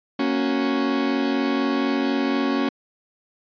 40% pulse chord, F# major, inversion first, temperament equal, 233.1 / 277.2 / 370 Hz, A#3 / C#4 / F#4, 0 / 0 / 0 cents, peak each -25 / -21 / -27 dBFS, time 0.19-2.69 s, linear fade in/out 5 ms, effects resampled to 11025 Hz

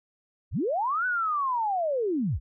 sine linear two-way sweep, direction up then down, 37.11 to 1512 to 37.11 Hz, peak -24 dBFS, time 0.51-2.4 s, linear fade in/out 50 ms, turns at 1.06 s, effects none

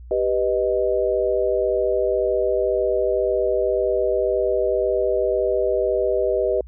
sine chord, G augmented, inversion none, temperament equal, 392 / 493.9 / 622.3 Hz, G4 / B4 / D#5, 0 / 0 / 0 cents, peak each -22 dBFS, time 0.11-6.61 s, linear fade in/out 2 ms, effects added 60 Hz sine -37 dBFS peak until 6.67 s

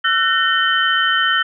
sine tone cluster, 1343 / 1501 / 1830 / 3060 Hz, E6 / F#6 / A#6 / G7, +32 / +24 / -32 / -42 cents, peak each -19 dBFS, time 0.04-1.43 s, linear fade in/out 10 ms, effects none

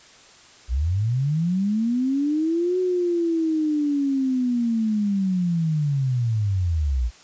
sine linear two-way sweep, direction up then down, 55 to 370 to 55 Hz, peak -19 dBFS, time 0.68-7.11 s, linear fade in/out 50 ms, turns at 2.79 s, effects white hiss -49 dBFS RMS until 7.23 s + resampled to 16000 Hz

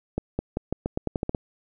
accelerating click train, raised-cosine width 2 ms, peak -12 dBFS, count 11, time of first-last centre 0.18-1.348 s, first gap 210 ms, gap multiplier 0.86, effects none

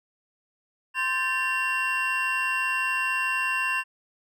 triangle tone cluster, 1041 / 1574 / 1763 / 2748 Hz, C6 / G6 / A6 / F7, -9 / +7 / +3 / -29 cents, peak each -28 / -31 / -29 / -25 dBFS, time 0.94-3.84 s, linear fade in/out 50 ms, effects none

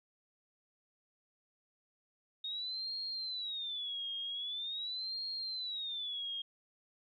sine tone with vibrato, 3707 Hz, A#7, 10 cents flat, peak -37 dBFS, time 2.44-6.42 s, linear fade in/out 5 ms, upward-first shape sine, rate 0.44 Hz, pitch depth 230 cents each way, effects 13-bit

